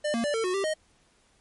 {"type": "tone with pitch steps", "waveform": "square", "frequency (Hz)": [598, 231.6, 586, 450.4, 365.8, 392.7, 623], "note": ["D5", "A#3", "D5", "A4", "F#4", "G4", "D#5"], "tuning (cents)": [31, -11, -4, 40, -20, 3, 2], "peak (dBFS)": -26, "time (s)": [0.04, 0.74], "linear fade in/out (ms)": 10, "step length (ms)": 100, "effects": ["pink hiss -64 dBFS RMS until 1.4 s", "MP3 48 kbps"]}